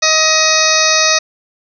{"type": "harmonic tone with a mistuned harmonic", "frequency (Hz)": 630, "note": "D#5", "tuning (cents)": 21, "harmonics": [1, 2, 3, 4, 6, 7, 8, 9, 10], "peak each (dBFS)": [-18, -18, -18, -18, -18, -18, -18, -18, -18], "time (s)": [0.02, 1.19], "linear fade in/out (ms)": 10, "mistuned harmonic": 10, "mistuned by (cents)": -35, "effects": []}